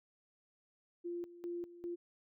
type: tone with tremolo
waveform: sine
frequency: 346.8 Hz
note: F4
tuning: 12 cents flat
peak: -38 dBFS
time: 1.04-1.96 s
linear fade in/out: 20 ms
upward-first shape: square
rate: 2.5 Hz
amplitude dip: 80%
effects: none